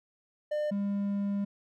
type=tone pair in turn; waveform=triangle; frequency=600 / 200.9 Hz; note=D5 / G3; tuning=+37 / +43 cents; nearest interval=octave + perfect fifth; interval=1894 cents; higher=first; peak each=-26 dBFS; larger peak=neither; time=0.51-0.71 / 0.71-1.45 s; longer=second; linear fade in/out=10 ms; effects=none